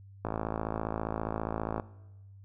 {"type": "click train", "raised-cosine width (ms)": 1, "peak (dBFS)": -18, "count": 86, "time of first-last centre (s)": [0.25, 1.798], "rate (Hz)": 54.9, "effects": ["noise-tail reverb RT60 1.0 s tail -19 dB re dry", "added 98 Hz sine -49 dBFS peak until 2.44 s"]}